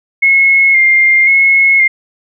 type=tone with vibrato; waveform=sine; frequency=2143 Hz; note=C7; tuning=41 cents sharp; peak=-5 dBFS; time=0.22-1.88 s; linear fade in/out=10 ms; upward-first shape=square; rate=0.95 Hz; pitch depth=27 cents each way; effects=none